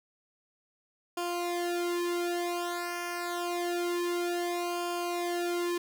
sawtooth tone with flanger, 349.2 Hz, F4, in tune, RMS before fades -32 dBFS, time 1.17-5.78 s, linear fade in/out 5 ms, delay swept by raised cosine 0.51 to 2.61 ms, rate 0.27 Hz, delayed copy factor -0.95, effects none

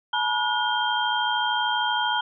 sine tone cluster, 856 / 969 / 1445 / 3177 Hz, A5 / B5 / F#6 / G7, -48 / -33 / -41 / +23 cents, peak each -27 dBFS, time 0.13-2.21 s, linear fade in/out 5 ms, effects none

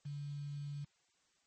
sine tone with quantisation, 144.1 Hz, D3, 33 cents flat, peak -40 dBFS, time 0.05-0.85 s, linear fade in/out 10 ms, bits 10, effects white hiss -75 dBFS RMS until 1.46 s + MP3 32 kbps

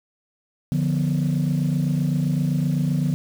sine chord, B diminished, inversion first, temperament equal, 146.83 / 174.61 / 246.9 Hz, D3 / F3 / B3, 0 / 0 / 0 cents, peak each -20 / -22 / -25 dBFS, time 0.72-3.14 s, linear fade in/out 0 ms, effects tanh soft clip ceiling -14 dBFS + 7-bit

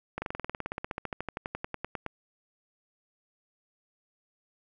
slowing click train, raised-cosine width 0.5 ms, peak -18 dBFS, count 28, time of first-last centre 0.18-2.063 s, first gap 40 ms, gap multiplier 1.04, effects none

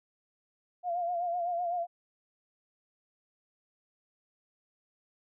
sine tone with vibrato, 698.5 Hz, F5, in tune, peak -29 dBFS, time 0.83-1.87 s, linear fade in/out 50 ms, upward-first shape sine, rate 7.9 Hz, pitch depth 54 cents each way, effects none

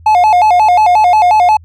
triangle tone with vibrato, 784 Hz, G5, in tune, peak -3 dBFS, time 0.06-1.57 s, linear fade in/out 5 ms, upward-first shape square, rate 5.6 Hz, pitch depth 160 cents each way, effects added 83 Hz sine -35 dBFS peak until 1.64 s

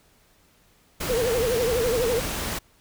pink noise, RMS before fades -29 dBFS, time 1-2.59 s, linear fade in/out 10 ms
sine tone with vibrato, 475.8 Hz, A#4, 35 cents sharp, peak -21 dBFS, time 1.09-2.2 s, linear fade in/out 10 ms, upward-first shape triangle, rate 12 Hz, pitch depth 150 cents each way
effects pink hiss -60 dBFS RMS until 2.8 s

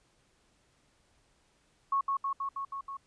sine tone with echo, 1100 Hz, C#6, 14 cents flat, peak -25 dBFS, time 1.92-2.01 s, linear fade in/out 5 ms, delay 160 ms, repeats 6, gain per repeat -2 dB, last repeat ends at 2.97 s, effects pink hiss -69 dBFS RMS until 3.06 s + resampled to 22050 Hz

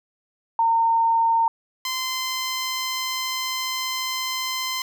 sine / 10% pulse tone pair in turn, 914 / 1034.7 Hz, A#5 / C6, -34 / -20 cents, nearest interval major second, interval 214 cents, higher second, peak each -16 / -16 dBFS, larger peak neither, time 0.59-1.48 / 1.85-4.82 s, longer second, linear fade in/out 2 ms, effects none

